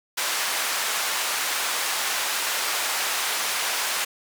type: band-pass noise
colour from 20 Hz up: pink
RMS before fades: -26 dBFS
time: 0.17-4.05 s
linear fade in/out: 10 ms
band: 970 to 14000 Hz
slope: 12 dB/octave
effects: none